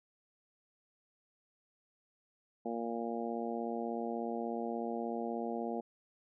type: harmonic tone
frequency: 116.54 Hz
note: A#2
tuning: in tune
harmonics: 2 / 3 / 4 / 5 / 6 / 7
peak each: -39 / -42 / -41 / -45 / -42 / -45 dBFS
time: 2.65-5.81 s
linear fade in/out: 10 ms
effects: none